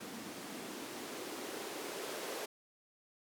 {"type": "noise with band-pass filter sweep", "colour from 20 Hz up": "blue", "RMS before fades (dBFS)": -44, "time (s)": [0, 2.46], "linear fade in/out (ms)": 10, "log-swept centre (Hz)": [220, 440], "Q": 2.4, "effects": []}